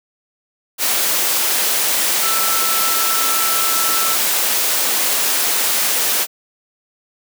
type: tone in noise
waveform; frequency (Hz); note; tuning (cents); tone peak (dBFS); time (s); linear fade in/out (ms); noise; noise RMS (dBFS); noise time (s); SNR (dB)
sine; 1327; E6; +11; -22; 2.2-4.17; 50; white; -17; 0.78-6.27; -8
effects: high-pass 300 Hz 12 dB/octave